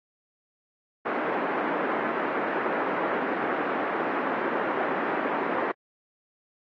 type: band-pass noise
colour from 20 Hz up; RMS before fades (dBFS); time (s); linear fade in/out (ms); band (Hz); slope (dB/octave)
pink; -28; 1.05-5.72; 10; 270 to 1800; 24
effects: AAC 32 kbps